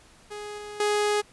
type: tone with level steps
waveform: sawtooth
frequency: 416.5 Hz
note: G#4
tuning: 5 cents sharp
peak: -31 / -33 / -18 dBFS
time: 0.3-1.22 s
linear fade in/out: 20 ms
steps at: 0.58 / 0.8 s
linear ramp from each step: 2 ms
effects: pink hiss -55 dBFS RMS until 1.32 s + resampled to 24000 Hz